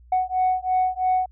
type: beating tone pair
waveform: sine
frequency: 740 / 743 Hz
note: F#5 / F#5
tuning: 0 / +7 cents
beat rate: 3 Hz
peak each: -21 dBFS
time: 0.12-1.26 s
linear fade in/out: 5 ms
effects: tanh soft clip ceiling -14 dBFS + added 60 Hz sine -47 dBFS peak until 1.31 s